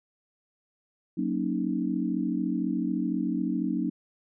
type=chord; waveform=sine; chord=D# minor seventh; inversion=first; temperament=equal; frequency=185 / 233.1 / 277.2 / 311.1 Hz; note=F#3 / A#3 / C#4 / D#4; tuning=0 / 0 / 0 / 0 cents; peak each=-31 dBFS; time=1.17-3.9 s; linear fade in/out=10 ms; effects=none